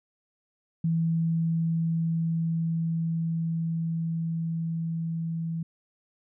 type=tone with level ramp; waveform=sine; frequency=164.5 Hz; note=E3; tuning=3 cents flat; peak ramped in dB=-22 to -28 dBFS; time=0.84-5.63 s; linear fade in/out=5 ms; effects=none